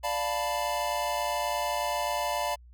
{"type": "chord", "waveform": "square", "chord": "B half-diminished seventh", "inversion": "first", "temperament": "equal", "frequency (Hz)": [587.3, 698.5, 880, 987.8], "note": ["D5", "F5", "A5", "B5"], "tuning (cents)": [0, 0, 0, 0], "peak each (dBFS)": -34, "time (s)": [0.03, 2.56], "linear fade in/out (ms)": 20, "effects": ["added 60 Hz sine -49 dBFS peak until 2.73 s"]}